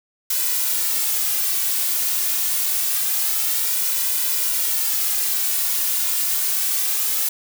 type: noise with flanger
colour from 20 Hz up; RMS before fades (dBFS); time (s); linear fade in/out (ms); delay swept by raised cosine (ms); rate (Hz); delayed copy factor
blue; -21; 0.3-7.29; 5; 2 to 2.83; 0.26; +0.55
effects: none